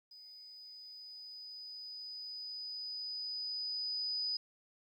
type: tone with level ramp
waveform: sine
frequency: 4978 Hz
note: D#8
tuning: in tune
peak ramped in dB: -52 to -33 dBFS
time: 0.11-4.37 s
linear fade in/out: 5 ms
effects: 12-bit